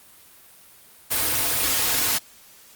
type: noise with comb filter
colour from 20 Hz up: white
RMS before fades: -22 dBFS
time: 1.1-2.19 s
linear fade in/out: 20 ms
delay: 5.1 ms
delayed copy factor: -0.8
effects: white hiss -50 dBFS RMS until 2.75 s + Opus 32 kbps